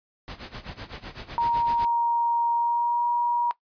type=noise with tremolo; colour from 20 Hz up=pink; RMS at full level=-36 dBFS; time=0.28-1.85 s; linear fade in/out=0 ms; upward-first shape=sine; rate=7.9 Hz; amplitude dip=85%
type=tone with pitch glide; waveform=sine; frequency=939 to 954.9 Hz; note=A#5 to A#5; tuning=+12 to +41 cents; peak=-20 dBFS; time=1.38-3.51 s; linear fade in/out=0 ms; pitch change=+29 cents; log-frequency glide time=2.53-3.08 s
effects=noise-tail reverb RT60 0.1 s tail -18 dB re dry + resampled to 11025 Hz